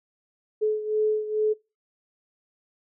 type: beating tone pair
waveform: sine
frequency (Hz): 428.5 / 430.8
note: A4 / A4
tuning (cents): -46 / -37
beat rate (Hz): 2.3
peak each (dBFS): -23 / -28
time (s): 0.61-1.54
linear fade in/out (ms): 20
effects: noise-tail reverb RT60 0.3 s tail -25 dB re dry